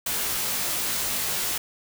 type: noise with comb filter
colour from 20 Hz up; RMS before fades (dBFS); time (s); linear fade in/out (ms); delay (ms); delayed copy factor
white; -27; 0.06-1.58; 5; 18; -1
effects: none